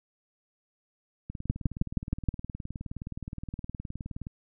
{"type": "two click trains", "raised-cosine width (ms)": 5, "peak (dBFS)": [-13, -24], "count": [6, 58], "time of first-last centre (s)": [[1.5, 2.287], [1.3, 4.269]], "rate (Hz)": [6.35, 19.2], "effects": []}